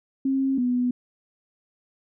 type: tone pair in turn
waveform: sine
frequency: 268.5 / 247.3 Hz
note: C4 / B3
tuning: +45 / +3 cents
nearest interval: minor second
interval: 142 cents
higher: first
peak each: -20 dBFS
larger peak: neither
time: 0.25-0.58 / 0.58-0.91 s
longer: neither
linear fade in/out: 5 ms
effects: none